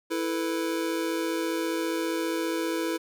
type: chord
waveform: square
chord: E suspended fourth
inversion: none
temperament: just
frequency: 329.6 / 439.5 / 494.4 Hz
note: E4 / A4 / B4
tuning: 0 / -2 / +2 cents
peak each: -29 / -35 / -34 dBFS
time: 0.1-2.98 s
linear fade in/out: 20 ms
effects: none